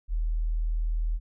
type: tone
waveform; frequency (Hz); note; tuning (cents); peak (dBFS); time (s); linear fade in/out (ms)
sine; 40.03; D#1; +50; -24; 0.08-1.2; 50
effects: none